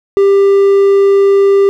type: tone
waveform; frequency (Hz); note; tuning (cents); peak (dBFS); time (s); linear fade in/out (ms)
triangle; 396; G4; +18; -3; 0.17-1.69; 0
effects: none